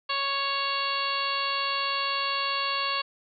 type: harmonic tone with a mistuned harmonic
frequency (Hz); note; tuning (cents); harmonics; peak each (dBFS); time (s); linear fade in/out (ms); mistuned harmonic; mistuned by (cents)
554.4; C#5; 0; 1 / 2 / 3 / 4 / 5 / 6 / 7 / 8; -39 / -29 / -37 / -38 / -32 / -36 / -39 / -33; 0.09-3.02; 10; 6; +19
effects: none